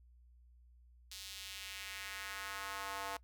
square tone with high-pass filter sweep, 98 Hz, G2, in tune, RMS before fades -45 dBFS, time 1.11-3.17 s, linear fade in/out 5 ms, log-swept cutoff 4100 to 810 Hz, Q 1.5, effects noise-tail reverb RT60 0.1 s tail -21 dB re dry + added 60 Hz sine -60 dBFS peak until 3.23 s

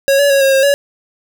square tone with pitch steps, 550 / 569 / 552 / 541 / 537 / 565 Hz, C#5 / C#5 / C#5 / C#5 / C5 / C#5, -14 / +45 / -7 / -42 / +45 / +33 cents, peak -9 dBFS, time 0.08-0.74 s, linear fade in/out 0 ms, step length 110 ms, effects none

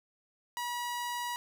sawtooth tone, 966 Hz, B5, 39 cents flat, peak -30 dBFS, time 0.57-1.36 s, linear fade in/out 0 ms, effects none

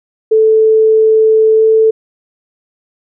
sine tone with pitch glide, 439 to 441.5 Hz, A4 to A4, -4 to +6 cents, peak -5 dBFS, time 0.31-1.91 s, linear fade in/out 10 ms, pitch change +10 cents, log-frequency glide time 1.56-1.63 s, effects none

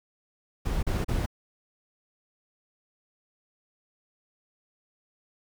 brown noise bursts, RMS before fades -27 dBFS, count 3, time 0.65-1.262 s, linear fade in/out 10 ms, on 180 ms, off 36 ms, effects none

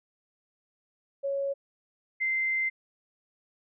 sine tone pair in turn, 554.4 / 2080 Hz, C#5 / C7, 0 / -11 cents, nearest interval octave + major seventh, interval 2289 cents, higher second, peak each -27 / -25 dBFS, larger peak second, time 1.23-1.54 / 2.2-2.7 s, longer second, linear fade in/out 20 ms, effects none

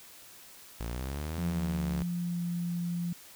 sawtooth exponential two-way sweep, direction up then down, 55 to 85.1 to 70.8 Hz, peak -30 dBFS, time 0.8-2.03 s, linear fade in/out 5 ms, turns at 1.41 s
sine tone with pitch glide, 174.61 to 173.3 Hz, F3 to F3, 0 to -13 cents, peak -30 dBFS, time 1.38-3.13 s, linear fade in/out 5 ms, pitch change -13 cents, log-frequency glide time 2.2-2.42 s
effects white hiss -52 dBFS RMS until 3.35 s

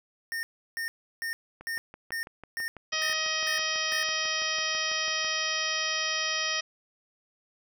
square tone bursts, 1827 Hz, A#6, 35 cents flat, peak -31 dBFS, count 9, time 0.32-4.03 s, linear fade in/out 0 ms, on 110 ms, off 340 ms
click train, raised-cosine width 0.5 ms, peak -29 dBFS, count 23, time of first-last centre 1.61-5.246 s, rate 6.05 Hz
harmonic tone, 630 Hz, D#5, 21 cents sharp, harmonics 1 / 2 / 3 / 4 / 5 / 6 / 7 / 8 / 9, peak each -40 / -37 / -33 / -35 / -34 / -41 / -43 / -34 / -35 dBFS, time 2.92-6.61 s, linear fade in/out 10 ms
effects none

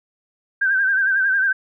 sine tone with vibrato, 1568 Hz, G6, in tune, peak -15 dBFS, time 0.61-1.53 s, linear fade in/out 10 ms, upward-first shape sine, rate 11 Hz, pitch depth 61 cents each way, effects none

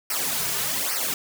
white noise with flanger, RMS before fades -26 dBFS, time 0.1-1.14 s, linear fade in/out 2 ms, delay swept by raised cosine 0.27 to 3.87 ms, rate 1.2 Hz, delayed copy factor -1, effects none

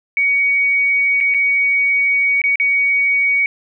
sine tone with dropouts, 2247 Hz, C#7, 23 cents sharp, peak -12 dBFS, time 0.17-3.46 s, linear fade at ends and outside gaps 1 ms, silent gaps 1.204-1.209 / 1.34-1.345 / 2.417-2.439 / 2.557-2.599 s, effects none

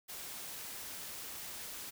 white noise, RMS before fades -45 dBFS, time 0.08-1.91 s, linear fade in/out 20 ms, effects none

